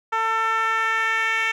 10% pulse tone with band-pass filter sweep, 447.4 Hz, A4, 29 cents sharp, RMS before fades -22 dBFS, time 0.12-1.52 s, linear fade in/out 10 ms, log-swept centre 1100 to 2200 Hz, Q 2.2, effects none

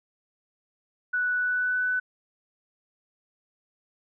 sine tone with pitch glide, 1480 to 1499.8 Hz, F#6 to F#6, 0 to +23 cents, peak -23 dBFS, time 1.13-2 s, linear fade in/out 10 ms, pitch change +23 cents, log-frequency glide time 1.36-1.84 s, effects none

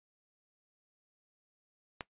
click, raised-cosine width 0.3 ms, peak -21 dBFS, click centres 2.008 s, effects noise-tail reverb RT60 0.1 s tail -18 dB re dry + resampled to 8000 Hz

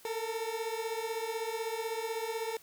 30% pulse beating tone pair, 442.6 / 458.6 Hz, A4 / A#4, +10 / -28 cents, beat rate 16 Hz, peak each -34 / -34 dBFS, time 0.05-2.57 s, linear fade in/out 2 ms, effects white hiss -58 dBFS RMS until 2.62 s

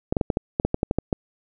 clicks, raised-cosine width 2 ms, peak -7 dBFS, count 12, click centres 0.125 / 0.168 / 0.212 / 0.302 / 0.371 / 0.599 / 0.65 / 0.744 / 0.831 / 0.911 / 0.986 / 1.128 s, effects none

